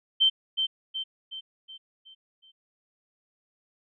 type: tone with echo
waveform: sine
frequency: 3112 Hz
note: G7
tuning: 13 cents flat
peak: -17 dBFS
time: 0.2-0.3 s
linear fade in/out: 20 ms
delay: 370 ms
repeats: 6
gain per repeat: -6 dB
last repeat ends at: 2.52 s
effects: none